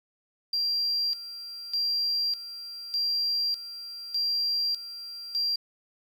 sine tone with tremolo, 4746 Hz, D8, 17 cents sharp, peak -23 dBFS, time 0.53-5.56 s, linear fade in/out 5 ms, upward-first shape square, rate 0.83 Hz, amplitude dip 80%, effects tanh soft clip ceiling -21 dBFS + 9-bit

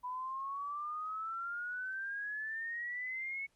sine exponential sweep, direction up, 987 to 2217 Hz, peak -37 dBFS, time 0.03-3.47 s, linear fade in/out 20 ms, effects pink hiss -75 dBFS RMS until 3.55 s + Opus 32 kbps

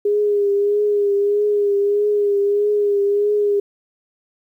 sine tone with vibrato, 409 Hz, G#4, 26 cents flat, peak -14 dBFS, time 0.05-3.6 s, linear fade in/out 5 ms, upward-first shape triangle, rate 1.6 Hz, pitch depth 39 cents each way, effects 9-bit

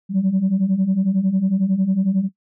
sine beating tone pair, 183.7 / 194.7 Hz, F#3 / G3, -12 / -12 cents, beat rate 11 Hz, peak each -19 / -16 dBFS, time 0.09-2.29 s, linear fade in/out 50 ms, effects noise-tail reverb RT60 0.1 s tail -18 dB re dry + tanh soft clip ceiling -11 dBFS

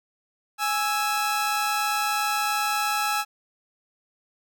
sawtooth tone pair together, 831.3 / 1318.5 Hz, G#5 / E6, +1 / 0 cents, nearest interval minor sixth, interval 799 cents, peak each -22 dBFS, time 0.58-3.25 s, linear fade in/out 50 ms, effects none

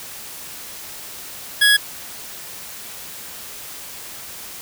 25% pulse tone, 1669 Hz, G#6, 8 cents sharp, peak -7 dBFS, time 1.61-1.77 s, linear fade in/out 10 ms, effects white hiss -35 dBFS RMS until 4.61 s

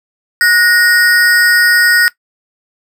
square ring-modulated tone, 1661.2 Hz, G#6, in tune, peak -5 dBFS, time 0.41-2.08 s, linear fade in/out 0 ms, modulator 205 Hz, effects noise-tail reverb RT60 0.1 s tail -18 dB re dry

